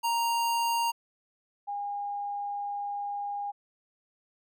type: tone pair in turn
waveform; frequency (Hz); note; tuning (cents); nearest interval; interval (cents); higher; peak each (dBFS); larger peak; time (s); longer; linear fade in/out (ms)
square / sine; 932.3 / 812.7; A#5 / G#5; 0 / -38; major second; 238; first; -26 / -31; first; 0.03-0.92 / 1.67-3.52; second; 20
effects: none